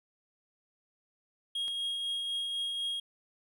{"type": "tone with tremolo", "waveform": "triangle", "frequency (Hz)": 3269, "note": "G#7", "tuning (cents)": -28, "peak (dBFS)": -29, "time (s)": [1.55, 3], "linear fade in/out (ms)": 5, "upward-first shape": "triangle", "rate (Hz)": 4, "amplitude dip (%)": 30}
{"type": "click", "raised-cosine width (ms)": 0.2, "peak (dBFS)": -31, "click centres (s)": 1.681}
{"effects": []}